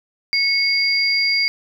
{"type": "tone pair together", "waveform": "sine", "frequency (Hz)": [2200, 4773], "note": ["C#7", "D8"], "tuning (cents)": [-14, 27], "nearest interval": "octave + minor second", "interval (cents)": 1341, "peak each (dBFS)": -18, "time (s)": [0.33, 1.48], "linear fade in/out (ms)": 0, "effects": ["8-bit"]}